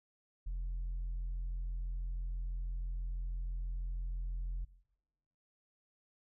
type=tone with tanh clipping; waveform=sine; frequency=43.06 Hz; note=F1; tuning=24 cents flat; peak=-36 dBFS; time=0.46-4.65 s; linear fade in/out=10 ms; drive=1 dB; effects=noise-tail reverb RT60 0.9 s tail -19 dB re dry